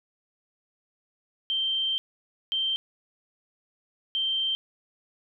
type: tone bursts at uneven times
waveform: sine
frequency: 3136 Hz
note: G7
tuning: in tune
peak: -24 dBFS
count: 3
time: 1.5-1.98 / 2.52-2.76 / 4.15-4.55 s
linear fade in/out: 0 ms
effects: none